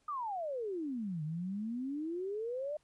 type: exponential two-way sweep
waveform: sine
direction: down then up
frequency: 1246 to 149.1 to 614 Hz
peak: -35 dBFS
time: 0.08-2.77 s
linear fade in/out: 5 ms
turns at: 1.23 s
effects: pink hiss -74 dBFS RMS until 2.83 s + resampled to 24000 Hz